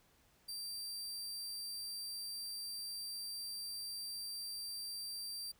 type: tone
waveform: sawtooth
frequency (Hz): 4699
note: D8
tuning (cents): 0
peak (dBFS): -39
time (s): 0.48-5.52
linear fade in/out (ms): 10
effects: pink hiss -70 dBFS RMS until 5.59 s